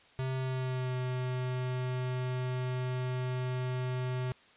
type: tone with pitch glide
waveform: square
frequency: 130.9 to 127.03 Hz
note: C3 to B2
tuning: +1 to +49 cents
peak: -32 dBFS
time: 0.19-4.32 s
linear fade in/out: 0 ms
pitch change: -52 cents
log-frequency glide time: 0.35-0.96 s
effects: white hiss -60 dBFS RMS until 4.56 s + resampled to 8000 Hz